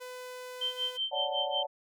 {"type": "tone", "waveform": "sawtooth", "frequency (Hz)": 502, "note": "B4", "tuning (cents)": 28, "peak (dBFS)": -37, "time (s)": [0, 0.98], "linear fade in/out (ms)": 20}
{"type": "tone with tremolo", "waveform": "sine", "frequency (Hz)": 3118, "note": "G7", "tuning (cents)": -10, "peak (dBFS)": -28, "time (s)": [0.61, 1.63], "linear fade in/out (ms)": 5, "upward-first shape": "sine", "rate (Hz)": 5.4, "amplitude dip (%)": 95}
{"type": "chord", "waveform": "sine", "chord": "D major seventh", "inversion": "third", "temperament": "equal", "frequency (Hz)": [554.4, 587.3, 740, 880], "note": ["C#5", "D5", "F#5", "A5"], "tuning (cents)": [0, 0, 0, 0], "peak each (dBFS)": [-37, -36, -36, -37], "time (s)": [1.11, 1.67], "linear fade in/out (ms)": 20}
{"effects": []}